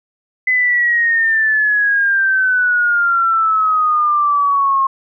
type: exponential sweep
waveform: sine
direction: down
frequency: 2029 to 1072 Hz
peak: -11 dBFS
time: 0.47-4.87 s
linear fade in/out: 5 ms
effects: none